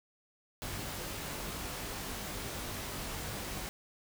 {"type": "noise with comb filter", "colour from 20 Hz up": "pink", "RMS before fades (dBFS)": -40, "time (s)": [0.62, 3.69], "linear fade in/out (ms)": 0, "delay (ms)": 20, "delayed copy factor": 0.5, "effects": []}